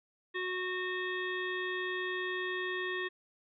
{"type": "harmonic tone with a mistuned harmonic", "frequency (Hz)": 367, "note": "F#4", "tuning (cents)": -14, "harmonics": [1, 3, 5, 7, 9, 10], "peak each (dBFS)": [-37, -43, -36, -46, -47, -49], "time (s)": [0.34, 3.09], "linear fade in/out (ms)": 20, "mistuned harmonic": 7, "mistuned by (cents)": 19, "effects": []}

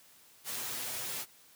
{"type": "noise with comb filter", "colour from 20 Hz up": "white", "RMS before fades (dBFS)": -38, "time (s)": [0.44, 1.26], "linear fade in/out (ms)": 50, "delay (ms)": 8, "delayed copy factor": 0.65, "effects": ["white hiss -60 dBFS RMS until 1.55 s", "high-pass 60 Hz 12 dB/octave"]}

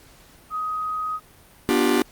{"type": "tone", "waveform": "sine", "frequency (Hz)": 1256, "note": "D#6", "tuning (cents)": 16, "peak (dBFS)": -24, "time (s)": [0.5, 1.2], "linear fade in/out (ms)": 50}
{"type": "chord", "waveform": "45% pulse", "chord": "G dominant seventh", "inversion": "first", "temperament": "just", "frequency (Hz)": [245, 294, 352.8, 392], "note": ["B3", "D4", "F4", "G4"], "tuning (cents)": [-14, 2, 18, 0], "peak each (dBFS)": -23, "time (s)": [1.69, 2.02], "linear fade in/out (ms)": 0}
{"effects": ["pink hiss -51 dBFS RMS until 2.11 s", "Opus 48 kbps"]}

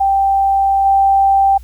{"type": "tone with level steps", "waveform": "sine", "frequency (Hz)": 784, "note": "G5", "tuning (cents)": 0, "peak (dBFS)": [-10, -8], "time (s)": [0, 1.58], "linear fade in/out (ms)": 10, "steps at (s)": 0.85, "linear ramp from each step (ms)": 10, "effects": ["added 60 Hz sine -32 dBFS peak until 1.63 s", "white hiss -52 dBFS RMS until 1.63 s"]}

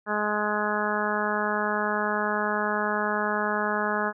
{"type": "harmonic tone", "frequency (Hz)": 210, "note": "G#3", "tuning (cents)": 19, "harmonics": [1, 2, 3, 4, 5, 6, 7, 8], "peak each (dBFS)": [-32, -32, -32, -32, -32, -32, -32, -32], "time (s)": [0.06, 4.13], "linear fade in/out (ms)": 50, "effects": []}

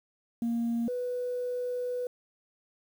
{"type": "tone pair in turn", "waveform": "sine", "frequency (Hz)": [233.4, 494.6], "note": ["A#3", "B4"], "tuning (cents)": [2, 3], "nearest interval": "octave + minor second", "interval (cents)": 1301, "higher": "second", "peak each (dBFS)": [-25, -29], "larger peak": "first", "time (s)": [[0.42, 0.88], [0.88, 2.07]], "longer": "second", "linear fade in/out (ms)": 2, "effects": ["tanh soft clip ceiling -24 dBFS", "9-bit"]}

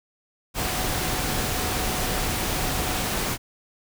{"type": "tone in noise", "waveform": "sine", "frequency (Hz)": 740, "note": "F#5", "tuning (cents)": 0, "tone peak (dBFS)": -36, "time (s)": [0.57, 3.14], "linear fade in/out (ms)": 50, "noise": "pink", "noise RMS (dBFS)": -26, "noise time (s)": [0.54, 3.38], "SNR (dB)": -13, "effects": []}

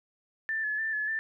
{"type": "tone with vibrato", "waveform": "sine", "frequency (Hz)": 1744, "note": "A6", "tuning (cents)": -16, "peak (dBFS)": -28, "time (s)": [0.49, 1.19], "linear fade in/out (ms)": 0, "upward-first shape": "square", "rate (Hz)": 3.4, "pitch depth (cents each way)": 31, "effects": []}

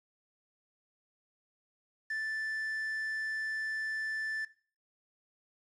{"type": "tone with quantisation", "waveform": "triangle", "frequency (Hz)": 1760, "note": "A6", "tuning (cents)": 0, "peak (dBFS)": -31, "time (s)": [2.1, 4.45], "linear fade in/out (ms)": 5, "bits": 9, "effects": ["noise-tail reverb RT60 0.4 s tail -17 dB re dry", "low-pass 8000 Hz 12 dB/octave"]}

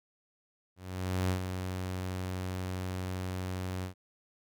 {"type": "tone with ADSR envelope", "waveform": "sawtooth", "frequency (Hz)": 92.4, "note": "F#2", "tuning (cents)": -2, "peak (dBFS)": -23, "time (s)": [0.76, 3.94], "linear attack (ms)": 540, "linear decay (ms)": 96, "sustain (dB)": -7, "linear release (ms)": 99, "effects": []}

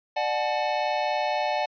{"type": "tone cluster", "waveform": "square", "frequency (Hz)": [597, 738, 862], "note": ["D5", "F#5", "A5"], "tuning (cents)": [28, -5, -36], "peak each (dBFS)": -29, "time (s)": [0.16, 1.66], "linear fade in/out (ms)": 10, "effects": ["resampled to 11025 Hz"]}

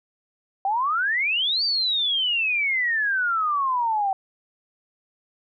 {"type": "exponential two-way sweep", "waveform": "sine", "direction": "up then down", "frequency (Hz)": [759, 4699, 759], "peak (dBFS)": -20, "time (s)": [0.65, 4.13], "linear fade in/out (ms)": 2, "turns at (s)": 1.64, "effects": []}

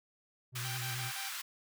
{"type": "tone with vibrato", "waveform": "triangle", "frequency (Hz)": 123.47, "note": "B2", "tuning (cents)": 0, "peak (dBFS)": -37, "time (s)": [0.52, 1.12], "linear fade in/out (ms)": 50, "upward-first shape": "sine", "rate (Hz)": 9.1, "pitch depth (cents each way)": 47}
{"type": "high-pass noise", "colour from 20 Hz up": "pink", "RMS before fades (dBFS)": -41, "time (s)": [0.55, 1.42], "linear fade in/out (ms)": 10, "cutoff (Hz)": 1200, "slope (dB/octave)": 24}
{"type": "tone bursts", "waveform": "10% pulse", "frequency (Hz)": 784, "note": "G5", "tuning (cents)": 0, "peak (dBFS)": -34, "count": 4, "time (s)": [0.64, 1.293], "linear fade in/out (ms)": 10, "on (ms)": 140, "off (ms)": 31}
{"effects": []}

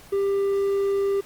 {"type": "tone", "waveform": "triangle", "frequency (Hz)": 396.2, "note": "G4", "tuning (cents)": 18, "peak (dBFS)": -18, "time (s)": [0.12, 1.21], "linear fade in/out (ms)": 10, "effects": ["pink hiss -48 dBFS RMS until 1.25 s", "Opus 48 kbps"]}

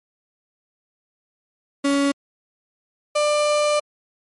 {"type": "tone pair in turn", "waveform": "35% pulse", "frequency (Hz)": [280.6, 594.6], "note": ["C#4", "D5"], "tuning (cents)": [21, 21], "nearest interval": "octave + minor second", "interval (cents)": 1300, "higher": "second", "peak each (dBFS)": -15, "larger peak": "neither", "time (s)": [[1.84, 2.12], [3.15, 3.8]], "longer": "second", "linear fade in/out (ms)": 10, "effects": ["MP3 48 kbps"]}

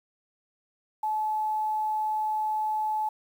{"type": "tone with quantisation", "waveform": "sine", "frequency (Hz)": 861, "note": "A5", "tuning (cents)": -38, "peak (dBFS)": -25, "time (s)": [1.03, 3.09], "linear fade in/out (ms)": 5, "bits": 9, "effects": []}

